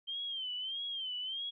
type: tone with vibrato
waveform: sine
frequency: 3136 Hz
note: G7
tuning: in tune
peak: -36 dBFS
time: 0.07-1.51 s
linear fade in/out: 20 ms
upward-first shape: sine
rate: 1.6 Hz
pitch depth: 100 cents each way
effects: none